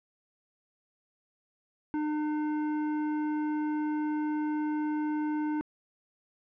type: tone with hard clipping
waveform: sine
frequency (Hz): 302.7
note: D#4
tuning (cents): -48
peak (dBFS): -30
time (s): 1.94-5.61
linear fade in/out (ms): 0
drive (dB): 12
effects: low-pass 2000 Hz 12 dB/octave

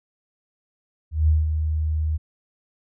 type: tone with ADSR envelope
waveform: sine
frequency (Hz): 77.78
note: D#2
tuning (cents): 0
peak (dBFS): -13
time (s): 1.11-2.18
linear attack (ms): 170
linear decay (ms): 180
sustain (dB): -7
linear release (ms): 22
effects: none

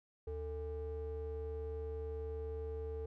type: ring-modulated tone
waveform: triangle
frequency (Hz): 184.7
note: F#3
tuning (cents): -3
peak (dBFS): -34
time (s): 0.27-3.06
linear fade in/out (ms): 5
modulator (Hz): 260
effects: none

